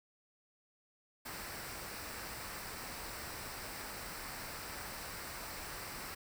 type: noise with comb filter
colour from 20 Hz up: pink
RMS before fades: -45 dBFS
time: 1.25-6.15 s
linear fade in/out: 10 ms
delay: 0.3 ms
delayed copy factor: -0.5
effects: none